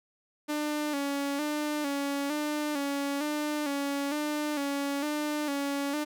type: tone with vibrato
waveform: sawtooth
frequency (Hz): 290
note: D4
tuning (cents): -22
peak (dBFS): -25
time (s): 0.48-6.05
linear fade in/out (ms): 20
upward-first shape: square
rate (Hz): 1.1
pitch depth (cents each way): 54
effects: none